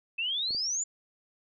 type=exponential sweep; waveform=sine; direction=up; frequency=2593 to 7210 Hz; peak=-28 dBFS; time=0.18-0.84 s; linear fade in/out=10 ms
type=clicks; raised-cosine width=2 ms; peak=-34 dBFS; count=2; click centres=0.507 / 0.548 s
effects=none